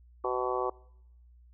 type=harmonic tone; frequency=125.8 Hz; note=B2; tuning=32 cents sharp; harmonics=3 / 4 / 5 / 6 / 7 / 8 / 9; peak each=-33 / -34 / -39 / -38 / -37 / -39 / -35 dBFS; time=0.24-0.7 s; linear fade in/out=5 ms; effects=noise-tail reverb RT60 0.8 s tail -25 dB re dry + added 60 Hz sine -54 dBFS peak until 1.53 s